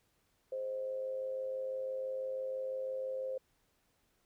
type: tone with amplitude modulation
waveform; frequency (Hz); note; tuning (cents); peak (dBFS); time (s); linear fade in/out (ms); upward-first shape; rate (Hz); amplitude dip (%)
sine; 523.3; C5; 0; -33; 0.52-3.38; 5; sine; 106; 50
effects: pink hiss -75 dBFS RMS until 4.25 s